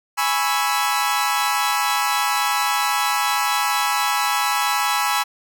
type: chord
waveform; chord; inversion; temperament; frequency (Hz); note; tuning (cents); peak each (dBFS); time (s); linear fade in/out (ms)
sawtooth; C# minor seventh; second; equal; 830.6 / 987.8 / 1108.7 / 1318.5; G#5 / B5 / C#6 / E6; 0 / 0 / 0 / 0; -19 / -20 / -23 / -20; 0.17-5.24; 20
effects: none